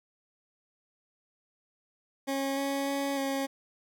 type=tone with pitch steps; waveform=20% pulse; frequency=273 / 276.7 / 278.3 / 272.6 Hz; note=C#4 / C#4 / C#4 / C#4; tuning=-26 / -3 / +7 / -29 cents; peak=-24 dBFS; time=2.27-3.47 s; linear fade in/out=20 ms; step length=300 ms; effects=none